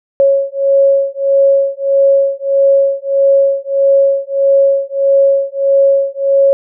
sine beating tone pair, 550 / 551.6 Hz, C#5 / C#5, -14 / -9 cents, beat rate 1.6 Hz, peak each -11 dBFS, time 0.2-6.53 s, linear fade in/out 0 ms, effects none

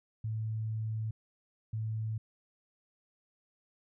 sine tone pair in turn, 110 / 110 Hz, A2 / A2, 0 / 0 cents, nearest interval unison, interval 0 cents, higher neither, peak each -32 / -32 dBFS, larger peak neither, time 0.24-1.11 / 1.73-2.18 s, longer first, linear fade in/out 5 ms, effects none

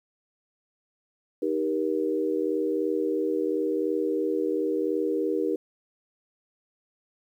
sine chord, Eb major, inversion none, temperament equal with one note detuned, 311.1 / 392 / 474.9 Hz, Eb4 / G4 / Bb4, 0 / 0 / +32 cents, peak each -28 dBFS, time 1.42-5.56 s, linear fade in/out 5 ms, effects 10-bit

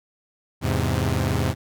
sawtooth chord, E augmented, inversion none, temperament equal, 82.41 / 103.83 / 130.81 Hz, E2 / G#2 / B#2, 0 / 0 / 0 cents, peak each -21 dBFS, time 0.61-1.55 s, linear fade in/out 50 ms, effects none

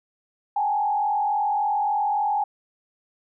sine tone with frequency modulation, 828 Hz, G#5, 5 cents flat, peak -20 dBFS, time 0.56-2.44 s, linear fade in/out 5 ms, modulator 43.5 Hz, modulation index 0.91, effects none

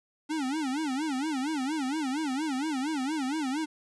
square tone with vibrato, 285.9 Hz, D4, 46 cents flat, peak -29 dBFS, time 0.29-3.66 s, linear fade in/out 20 ms, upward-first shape sine, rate 4.3 Hz, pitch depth 200 cents each way, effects resampled to 22050 Hz + 10-bit

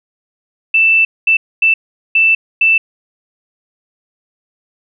sine tone bursts at uneven times, 2656 Hz, E7, 12 cents sharp, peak -7 dBFS, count 5, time 0.74-1.05 / 1.27-1.37 / 1.62-1.74 / 2.15-2.35 / 2.61-2.78 s, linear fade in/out 5 ms, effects none

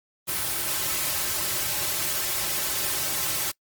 white noise with comb filter, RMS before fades -27 dBFS, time 0.27-3.52 s, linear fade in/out 20 ms, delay 4.2 ms, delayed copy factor -0.7, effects noise-tail reverb RT60 0.1 s tail -24 dB re dry + Opus 24 kbps

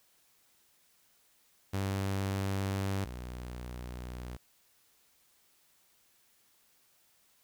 sawtooth tone pair in turn, 97.5 / 61.25 Hz, G2 / B1, -9 / -14 cents, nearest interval minor sixth, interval 805 cents, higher first, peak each -27 / -36 dBFS, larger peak first, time 1.73-3.05 / 3.05-4.37 s, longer neither, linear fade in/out 10 ms, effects white hiss -68 dBFS RMS until 7.43 s

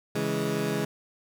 20% pulse chord, C# minor, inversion none, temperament equal, 138.59 / 164.81 / 207.7 Hz, C#3 / E3 / G#3, 0 / 0 / 0 cents, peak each -27 / -27 / -25 dBFS, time 0.15-0.85 s, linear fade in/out 5 ms, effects none

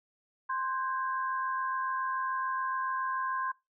sine tone cluster, 1048 / 1534 / 1621 Hz, C6 / G6 / G#6, +2 / -38 / -42 cents, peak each -31 / -40 / -39 dBFS, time 0.49-3.52 s, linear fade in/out 10 ms, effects noise-tail reverb RT60 0.2 s tail -19 dB re dry

